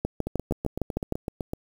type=two click trains; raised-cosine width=2 ms; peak=-12 / -16 dBFS; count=8 / 11; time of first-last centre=0.05-1.124 / 0.27-1.534 s; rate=6.52 / 7.91 Hz; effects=7-bit